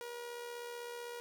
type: tone with amplitude modulation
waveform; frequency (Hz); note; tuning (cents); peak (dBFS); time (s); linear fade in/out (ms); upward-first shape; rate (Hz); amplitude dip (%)
sawtooth; 478.5; A#4; +45; -37; 0.01-1.2; 0; sine; 75.8; 40
effects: 12-bit